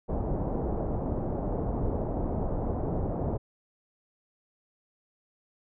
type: low-pass noise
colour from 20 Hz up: pink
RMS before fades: -30 dBFS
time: 0.08-3.38 s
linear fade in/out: 20 ms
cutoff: 760 Hz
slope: 24 dB/octave
effects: none